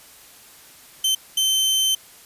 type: tone bursts at uneven times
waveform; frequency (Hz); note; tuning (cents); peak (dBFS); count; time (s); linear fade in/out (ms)
sawtooth; 3091; G7; -25; -14; 2; 1.04-1.15 / 1.37-1.95; 5
effects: white hiss -47 dBFS RMS until 2.25 s + resampled to 32000 Hz

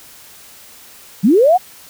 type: linear sweep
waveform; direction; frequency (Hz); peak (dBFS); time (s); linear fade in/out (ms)
sine; up; 167.4 to 769; -7; 1.23-1.58; 20
effects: white hiss -41 dBFS RMS until 1.89 s

